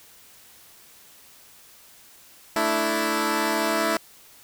10% pulse chord, A suspended fourth, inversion none, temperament equal, 220 / 293.7 / 329.6 Hz, A3 / D4 / E4, 0 / 0 / 0 cents, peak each -19 / -20 / -16 dBFS, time 2.56-3.97 s, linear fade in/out 2 ms, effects white hiss -51 dBFS RMS until 4.43 s

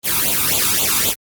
white noise with flanger, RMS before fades -17 dBFS, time 0.03-1.15 s, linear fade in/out 50 ms, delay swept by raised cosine 0.27 to 0.86 ms, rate 3.8 Hz, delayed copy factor +0.85, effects high-pass 60 Hz 12 dB/octave + Opus 24 kbps

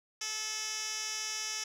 10% pulse tone with band-pass filter, 434 Hz, A4, 24 cents flat, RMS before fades -37 dBFS, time 0.21-1.64 s, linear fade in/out 5 ms, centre 5100 Hz, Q 3.5, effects none

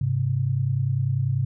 sine tone pair together, 103.6 / 133.76 Hz, G#2 / C3, -4 / +39 cents, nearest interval major third, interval 443 cents, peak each -25 / -22 dBFS, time 0.01-1.45 s, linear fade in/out 5 ms, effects none

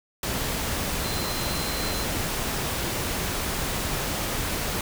sine tone in noise, 4100 Hz, C8, 36 cents flat, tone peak -35 dBFS, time 1.04-2.04 s, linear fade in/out 2 ms, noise pink, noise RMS -28 dBFS, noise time 0.23-4.81 s, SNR -10 dB, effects none

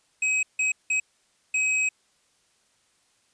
square tone bursts at uneven times, 2539 Hz, D#7, 34 cents sharp, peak -22 dBFS, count 4, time 0.22-0.43 / 0.59-0.72 / 0.9-1 / 1.54-1.89 s, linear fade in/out 5 ms, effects white hiss -66 dBFS RMS until 3.33 s + resampled to 22050 Hz

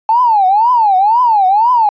triangle tone with vibrato, 863 Hz, A5, 34 cents flat, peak -3 dBFS, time 0.09-1.89 s, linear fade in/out 2 ms, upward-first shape triangle, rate 2 Hz, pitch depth 290 cents each way, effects tanh soft clip ceiling -5 dBFS + resampled to 11025 Hz

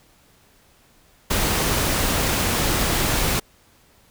pink noise, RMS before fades -21 dBFS, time 1.3-3.4 s, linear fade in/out 10 ms, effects pink hiss -56 dBFS RMS until 4.1 s

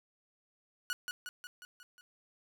sawtooth tone with echo, 1464 Hz, F#6, 19 cents flat, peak -29 dBFS, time 0.9-0.93 s, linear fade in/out 0 ms, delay 180 ms, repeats 6, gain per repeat -4 dB, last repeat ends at 2.01 s, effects none

